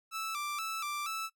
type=tone with vibrato; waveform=sawtooth; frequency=1244.5 Hz; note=D#6; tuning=in tune; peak=-31 dBFS; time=0.11-1.3 s; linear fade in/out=50 ms; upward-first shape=square; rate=2.1 Hz; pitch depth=96 cents each way; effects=noise-tail reverb RT60 0.1 s tail -20 dB re dry